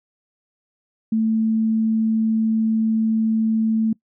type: tone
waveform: sine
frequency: 221.6 Hz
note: A3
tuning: 13 cents sharp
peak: -16 dBFS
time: 1.12-3.93 s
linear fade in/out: 5 ms
effects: noise-tail reverb RT60 0.1 s tail -23 dB re dry